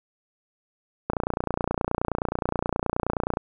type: click train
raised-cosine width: 1 ms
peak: -10 dBFS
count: 68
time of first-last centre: 1.1-3.371 s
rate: 29.5 Hz
effects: none